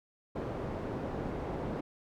white low-pass noise, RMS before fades -37 dBFS, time 0.35-1.81 s, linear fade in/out 10 ms, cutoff 500 Hz, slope 12 dB/octave, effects none

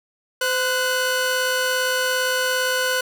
sawtooth tone pair together, 512.5 / 1480 Hz, C5 / F#6, -36 / 0 cents, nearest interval octave + tritone, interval 1836 cents, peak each -19 / -18 dBFS, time 0.41-3.01 s, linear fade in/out 5 ms, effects none

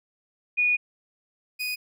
sine / 30% pulse tone pair in turn, 2458 / 2485 Hz, D#7 / D#7, -22 / -3 cents, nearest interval unison, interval 19 cents, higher second, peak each -19 / -25 dBFS, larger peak first, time 0.57-0.77 / 1.59-1.76 s, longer first, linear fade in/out 20 ms, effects none

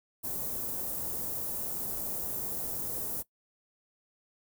white band-stop noise, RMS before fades -35 dBFS, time 0.23-3.23 s, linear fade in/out 20 ms, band 590 to 13000 Hz, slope 12 dB/octave, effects noise-tail reverb RT60 0.1 s tail -19 dB re dry

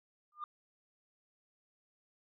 sine tone with exponential growth, 1206 Hz, D6, 46 cents sharp, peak -33 dBFS, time 0.32-0.44 s, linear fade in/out 2 ms, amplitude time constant 24 ms, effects tanh soft clip ceiling -34 dBFS

